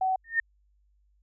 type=tone; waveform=sine; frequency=754 Hz; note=F#5; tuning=32 cents sharp; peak=-23 dBFS; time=0.01-0.16 s; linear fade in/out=5 ms
type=tone with exponential growth; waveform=sine; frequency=1827 Hz; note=A#6; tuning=35 cents flat; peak=-18 dBFS; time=0.24-0.4 s; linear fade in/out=5 ms; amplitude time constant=33 ms
effects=added 50 Hz sine -63 dBFS peak until 1.22 s